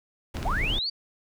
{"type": "noise", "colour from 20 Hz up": "brown", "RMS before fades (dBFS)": -29, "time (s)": [0.34, 0.79], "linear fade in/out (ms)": 5}
{"type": "clicks", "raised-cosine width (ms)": 0.2, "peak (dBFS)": -18, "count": 2, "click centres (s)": [0.369, 0.429]}
{"type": "linear sweep", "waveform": "sine", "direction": "up", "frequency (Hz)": [603, 4699], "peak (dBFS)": -26, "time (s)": [0.45, 0.9], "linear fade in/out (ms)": 10}
{"effects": []}